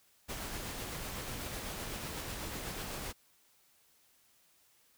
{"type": "noise with tremolo", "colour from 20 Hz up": "pink", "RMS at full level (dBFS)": -40, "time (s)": [0.28, 3.13], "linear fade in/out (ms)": 20, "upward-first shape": "sine", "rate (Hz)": 8, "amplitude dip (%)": 25, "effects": ["white hiss -68 dBFS RMS until 4.97 s"]}